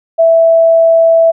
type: tone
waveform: sine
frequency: 659.3 Hz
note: E5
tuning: in tune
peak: -4 dBFS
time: 0.18-1.32 s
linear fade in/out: 20 ms
effects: none